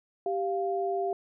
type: tone pair together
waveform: sine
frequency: 391.3 / 698 Hz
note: G4 / F5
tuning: -3 / -1 cents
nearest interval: minor seventh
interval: 1002 cents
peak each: -29 / -30 dBFS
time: 0.26-1.13 s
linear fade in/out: 2 ms
effects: none